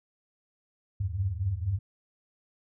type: tone cluster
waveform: sine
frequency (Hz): 80.9 / 95.6 / 99.8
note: E2 / G2 / G2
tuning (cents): -32 / -43 / +32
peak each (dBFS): -34 / -32 / -30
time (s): 1-1.79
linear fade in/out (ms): 10
effects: none